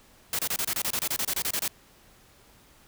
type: noise bursts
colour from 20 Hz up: white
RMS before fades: -28 dBFS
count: 16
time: 0.33-1.679 s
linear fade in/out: 2 ms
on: 59 ms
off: 27 ms
effects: pink hiss -57 dBFS RMS until 2.87 s